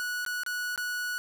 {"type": "tone with dropouts", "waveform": "45% pulse", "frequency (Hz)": 1469, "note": "F#6", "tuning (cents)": -13, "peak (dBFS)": -30, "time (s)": [0, 1.18], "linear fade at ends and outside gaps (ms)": 0, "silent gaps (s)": [[0.25, 0.263], [0.434, 0.463], [0.76, 0.777]], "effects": []}